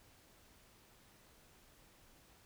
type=silence; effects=pink hiss -65 dBFS RMS until 2.45 s